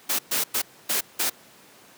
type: noise bursts at uneven times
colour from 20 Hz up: white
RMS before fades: -24 dBFS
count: 5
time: 0.09-0.19 / 0.31-0.44 / 0.54-0.62 / 0.89-1.01 / 1.19-1.3 s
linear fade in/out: 10 ms
effects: pink hiss -51 dBFS RMS until 1.97 s + high-pass 200 Hz 12 dB/octave